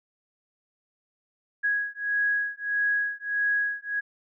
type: beating tone pair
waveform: sine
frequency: 1659 / 1660.6 Hz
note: G#6 / G#6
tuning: -2 / -1 cents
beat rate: 1.6 Hz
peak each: -27 dBFS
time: 1.63-4.01 s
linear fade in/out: 20 ms
effects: none